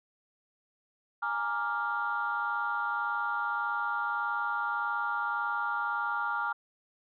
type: chord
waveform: sine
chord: Bb dominant seventh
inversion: third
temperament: equal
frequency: 830.6 / 932.3 / 1174.7 / 1396.9 Hz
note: Ab5 / Bb5 / D6 / F6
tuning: 0 / 0 / 0 / 0 cents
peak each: -36 / -35 / -35 / -31 dBFS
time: 1.22-6.53 s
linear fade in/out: 10 ms
effects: tanh soft clip ceiling -21 dBFS